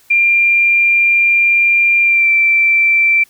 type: tone with pitch glide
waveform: sine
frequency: 2387 to 2342 Hz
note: D7 to D7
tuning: +28 to -5 cents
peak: -8 dBFS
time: 0.1-3.24 s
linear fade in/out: 10 ms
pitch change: -33 cents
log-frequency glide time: 2.02-2.3 s
effects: white hiss -50 dBFS RMS until 3.29 s